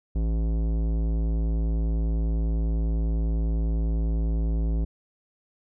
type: tone with tanh clipping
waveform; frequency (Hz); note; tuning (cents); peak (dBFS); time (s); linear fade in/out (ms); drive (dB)
sine; 55; A1; 0; -24; 0.15-4.85; 10; 16
effects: none